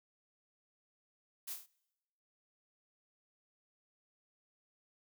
blue noise with echo, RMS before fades -43 dBFS, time 1.47-1.54 s, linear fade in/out 10 ms, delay 25 ms, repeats 5, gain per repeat -4 dB, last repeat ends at 1.665 s, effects noise-tail reverb RT60 1.0 s tail -25 dB re dry

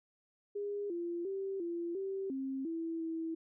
sine tone with pitch steps, 407.7 / 343.8 / 388.7 / 341.4 / 387.5 / 267.5 / 329.2 / 325.9 Hz, G#4 / F4 / G4 / F4 / G4 / C4 / E4 / E4, -32 / -27 / -15 / -39 / -20 / +38 / -2 / -20 cents, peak -35 dBFS, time 0.55-3.35 s, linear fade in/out 10 ms, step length 350 ms, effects none

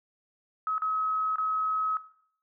sine tone with dropouts, 1279 Hz, D#6, 47 cents sharp, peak -26 dBFS, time 0.67-1.97 s, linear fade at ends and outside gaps 1 ms, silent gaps 0.781-0.82 / 1.358-1.383 s, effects noise-tail reverb RT60 0.6 s tail -17 dB re dry

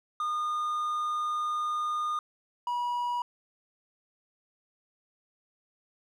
triangle tone pair in turn, 1220 / 968.3 Hz, D#6 / B5, -34 / -34 cents, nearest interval major third, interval 400 cents, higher first, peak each -26 dBFS, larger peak neither, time 0.2-2.19 / 2.67-3.22 s, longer first, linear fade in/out 2 ms, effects none

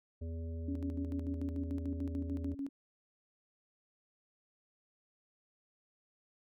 harmonic tone, 82.41 Hz, E2, in tune, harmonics 1 / 3 / 5 / 7, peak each -38 / -48 / -52 / -55 dBFS, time 0.21-2.55 s, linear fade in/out 10 ms
sine tone with tremolo, 277.2 Hz, C#4, in tune, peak -35 dBFS, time 0.68-2.69 s, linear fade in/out 5 ms, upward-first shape square, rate 6.8 Hz, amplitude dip 70%
effects none

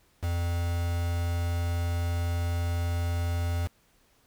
triangle tone with quantisation, 86 Hz, F2, 26 cents flat, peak -24 dBFS, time 0.22-3.68 s, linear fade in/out 20 ms, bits 6, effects pink hiss -65 dBFS RMS until 4.26 s

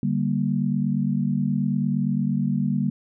sine chord, G minor, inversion second, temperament just, 147 / 196 / 235.2 Hz, D3 / G3 / Bb3, +2 / 0 / +16 cents, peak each -25 / -24 / -25 dBFS, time 0.03-2.9 s, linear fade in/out 2 ms, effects none

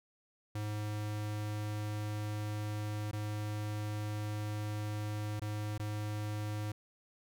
square tone with dropouts, 105.5 Hz, G#2, 28 cents sharp, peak -36 dBFS, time 0.55-6.72 s, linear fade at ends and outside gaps 5 ms, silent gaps 3.113-3.13 / 5.397-5.417 / 5.779-5.796 s, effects none

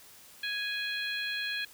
harmonic tone, 830.6 Hz, G#5, in tune, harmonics 2 / 3 / 4 / 5, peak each -35 / -37 / -38 / -39 dBFS, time 0.43-1.65 s, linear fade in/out 5 ms, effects white hiss -54 dBFS RMS until 1.73 s

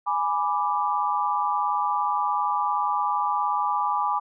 sine chord, G# diminished, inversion none, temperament equal, 830.6 / 987.8 / 1174.7 Hz, G#5 / B5 / D6, 0 / 0 / 0 cents, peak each -26 dBFS, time 0.06-4.2 s, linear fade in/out 20 ms, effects none

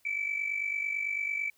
sine tone pair together, 2271 / 2320 Hz, C#7 / D7, +41 / -22 cents, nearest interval unison, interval 37 cents, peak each -34 / -30 dBFS, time 0.05-1.5 s, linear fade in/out 5 ms, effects tanh soft clip ceiling -23 dBFS + white hiss -68 dBFS RMS until 1.57 s

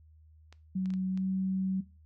clicks, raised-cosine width 0.2 ms, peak -34 dBFS, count 5, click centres 0.526 / 0.858 / 0.904 / 0.938 / 1.175 s
sine tone with pitch glide, 187.3 to 189.48 Hz, F#3 to F#3, +21 to +41 cents, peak -28 dBFS, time 0.75-1.81 s, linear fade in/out 10 ms, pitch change +20 cents, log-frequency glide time 1.09-1.25 s
effects noise-tail reverb RT60 0.3 s tail -18 dB re dry + added 78 Hz sine -55 dBFS peak until 2.05 s

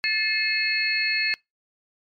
sine tone cluster, 1750 / 2140 / 2580 / 4333 Hz, A6 / C7 / E7 / C#8, -10 / +38 / -38 / -40 cents, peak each -27 / -27 / -26 / -26 dBFS, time 0.04-1.34 s, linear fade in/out 0 ms, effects noise-tail reverb RT60 0.2 s tail -26 dB re dry + MP3 96 kbps

